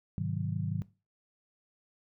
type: chord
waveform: sine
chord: Ab dominant seventh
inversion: none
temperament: just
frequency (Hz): 103.83 / 129.78 / 155.74 / 186.89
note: Ab2 / C3 / Eb3 / Gb3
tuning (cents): 0 / -14 / +2 / +18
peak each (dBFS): -35 / -39 / -34 / -37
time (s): 0.18-0.82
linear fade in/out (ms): 0
effects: noise-tail reverb RT60 0.3 s tail -19 dB re dry